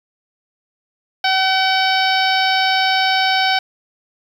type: harmonic tone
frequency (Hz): 760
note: F#5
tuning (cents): +46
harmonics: 1 / 2 / 3 / 4 / 5 / 6 / 7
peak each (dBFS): -17 / -20 / -22 / -23 / -24 / -25 / -25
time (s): 1.24-3.59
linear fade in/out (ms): 5
effects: 7-bit